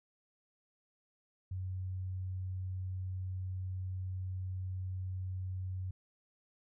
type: tone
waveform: sine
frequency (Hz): 93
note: F#2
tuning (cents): +9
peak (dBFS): -36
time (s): 1.51-5.91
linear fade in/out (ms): 5
effects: none